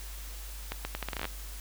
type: accelerating click train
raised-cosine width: 0.3 ms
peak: -17 dBFS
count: 12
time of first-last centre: 0.72-1.253 s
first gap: 130 ms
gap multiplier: 0.77
effects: added 50 Hz sine -40 dBFS peak until 1.6 s + white hiss -47 dBFS RMS until 1.6 s